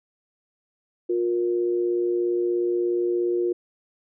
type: tone pair together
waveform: sine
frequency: 355.2 / 472.1 Hz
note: F4 / A#4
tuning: +29 / +22 cents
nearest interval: perfect fourth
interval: 493 cents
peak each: -21 / -29 dBFS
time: 1.09-3.53 s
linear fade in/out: 10 ms
effects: none